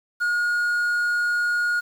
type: tone with quantisation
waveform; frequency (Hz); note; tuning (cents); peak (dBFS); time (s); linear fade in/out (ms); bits
triangle; 1436; F6; +48; -18; 0.2-1.81; 20; 8
effects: none